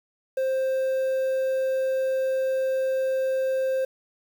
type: tone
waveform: triangle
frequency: 526 Hz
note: C5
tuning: 9 cents sharp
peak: -20 dBFS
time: 0.37-3.85 s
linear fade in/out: 5 ms
effects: 8-bit